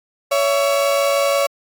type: tone pair together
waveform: 35% pulse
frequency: 561.2 / 667 Hz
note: C#5 / E5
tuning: +21 / +20 cents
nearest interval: minor third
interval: 299 cents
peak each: -14 / -20 dBFS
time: 0.31-1.47 s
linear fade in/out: 10 ms
effects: AAC 64 kbps